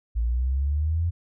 sine exponential sweep, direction up, 55.4 to 87.31 Hz, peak -21 dBFS, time 0.15-1.11 s, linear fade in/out 20 ms, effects none

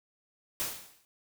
white noise with exponential decay, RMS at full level -30 dBFS, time 0.6-1.05 s, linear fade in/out 0 ms, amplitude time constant 97 ms, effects none

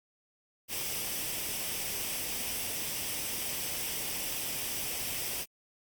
white noise with comb filter, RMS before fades -35 dBFS, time 0.68-5.46 s, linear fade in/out 50 ms, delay 0.36 ms, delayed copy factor +0.5, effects Opus 48 kbps

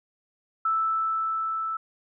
sine tone with level ramp, 1318 Hz, E6, 1 cent flat, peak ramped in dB -21 to -27 dBFS, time 0.65-1.77 s, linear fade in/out 5 ms, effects none

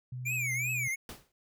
sine tone, 125.8 Hz, B2, 32 cents sharp, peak -36 dBFS, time 0.12-0.88 s, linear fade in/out 5 ms
square tone with vibrato, 2321 Hz, D7, 21 cents flat, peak -31 dBFS, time 0.25-0.96 s, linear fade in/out 20 ms, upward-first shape triangle, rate 2.7 Hz, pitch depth 210 cents each way
pink noise with exponential decay, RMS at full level -40 dBFS, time 1.09-1.32 s, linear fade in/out 2 ms, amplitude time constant 49 ms
effects none

